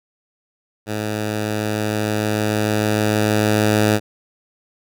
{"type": "tone with level ramp", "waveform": "10% pulse", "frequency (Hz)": 106.6, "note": "G#2", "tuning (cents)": 46, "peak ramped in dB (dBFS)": [-14, -5], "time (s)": [0.86, 4], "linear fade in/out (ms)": 50, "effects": []}